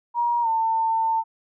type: tone with pitch glide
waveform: sine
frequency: 950 to 898.2 Hz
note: A#5 to A5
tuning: +33 to +35 cents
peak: -19 dBFS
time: 0.14-1.24 s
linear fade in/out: 50 ms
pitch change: -98 cents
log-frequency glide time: 0.42-0.48 s
effects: none